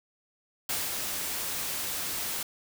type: noise with ADSR envelope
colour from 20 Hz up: white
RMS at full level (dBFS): -30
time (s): 0.69-2.43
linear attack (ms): 4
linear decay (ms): 190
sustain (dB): -3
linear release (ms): 3
effects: none